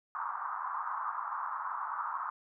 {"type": "band-pass noise", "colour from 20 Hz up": "pink", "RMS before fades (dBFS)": -37, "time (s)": [0.15, 2.3], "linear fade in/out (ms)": 0, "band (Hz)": [950, 1300], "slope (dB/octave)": 48, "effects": []}